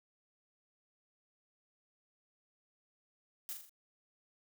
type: noise with echo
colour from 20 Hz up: blue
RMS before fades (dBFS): -41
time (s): 3.49-3.53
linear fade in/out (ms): 0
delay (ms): 41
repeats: 4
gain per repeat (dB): -5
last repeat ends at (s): 3.694
effects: none